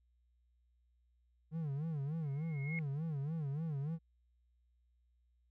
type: tone with vibrato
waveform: triangle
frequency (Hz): 150.3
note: D3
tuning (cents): +40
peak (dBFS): -34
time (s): 1.51-3.99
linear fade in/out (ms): 50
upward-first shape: sine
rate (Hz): 3.4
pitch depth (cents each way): 170
type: tone with exponential growth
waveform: sine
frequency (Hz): 2161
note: C#7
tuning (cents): -45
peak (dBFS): -37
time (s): 2.23-2.79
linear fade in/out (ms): 1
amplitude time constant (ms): 120
effects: added 60 Hz sine -70 dBFS peak until 5.5 s